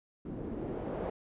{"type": "noise with low-pass filter sweep", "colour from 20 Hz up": "white", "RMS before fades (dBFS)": -38, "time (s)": [0.25, 1.1], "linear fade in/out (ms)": 5, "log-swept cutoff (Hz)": [260, 580], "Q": 1.6, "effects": ["resampled to 8000 Hz"]}